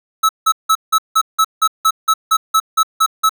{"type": "tone bursts", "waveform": "square", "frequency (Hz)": 1300, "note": "E6", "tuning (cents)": -24, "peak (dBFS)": -10, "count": 14, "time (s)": [0.23, 3.294], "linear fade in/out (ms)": 10, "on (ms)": 61, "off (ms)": 170, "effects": []}